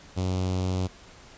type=tone with notch filter; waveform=sawtooth; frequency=92.5 Hz; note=F#2; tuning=in tune; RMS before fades=-27 dBFS; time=0.16-0.88 s; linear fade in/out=20 ms; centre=1700 Hz; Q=0.79; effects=pink hiss -50 dBFS RMS until 1.37 s + resampled to 16000 Hz